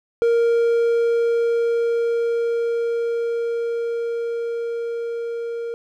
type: tone with level ramp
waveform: triangle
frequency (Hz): 466.4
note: A#4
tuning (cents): +1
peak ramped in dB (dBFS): -12 to -23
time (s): 0.22-5.74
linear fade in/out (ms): 0
effects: none